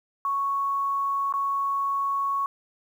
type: tone with dropouts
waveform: sine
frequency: 1108.7 Hz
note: C#6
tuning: in tune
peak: -23 dBFS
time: 0.25-2.46 s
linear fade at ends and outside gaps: 1 ms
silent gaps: 1.325-1.338 s
effects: 9-bit